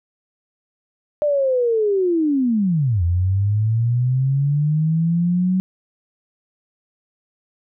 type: linear two-way sweep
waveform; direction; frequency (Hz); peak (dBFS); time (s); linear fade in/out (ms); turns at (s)
sine; down then up; 601 to 84 to 187.9; -15; 1.22-5.6; 0; 3.03
effects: none